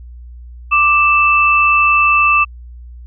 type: tone pair together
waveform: sine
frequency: 1178 / 2645 Hz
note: D6 / E7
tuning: +5 / +5 cents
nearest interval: octave + major second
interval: 1400 cents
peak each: -11 dBFS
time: 0.71-2.45 s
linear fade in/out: 20 ms
effects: added 60 Hz sine -31 dBFS peak until 3.06 s